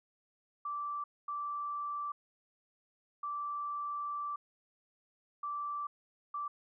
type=tone bursts at uneven times; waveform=sine; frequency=1167 Hz; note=D6; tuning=11 cents flat; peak=-35 dBFS; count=5; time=0.65-1.04 / 1.28-2.12 / 3.23-4.36 / 5.43-5.87 / 6.34-6.48 s; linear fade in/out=5 ms; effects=none